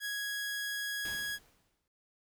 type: tone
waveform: sawtooth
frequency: 1661.2 Hz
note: G#6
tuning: in tune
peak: -31 dBFS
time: 0-1.39 s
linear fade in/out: 50 ms
type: noise with exponential decay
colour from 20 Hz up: pink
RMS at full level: -45 dBFS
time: 1.05-1.88 s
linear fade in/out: 1 ms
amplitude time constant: 180 ms
effects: none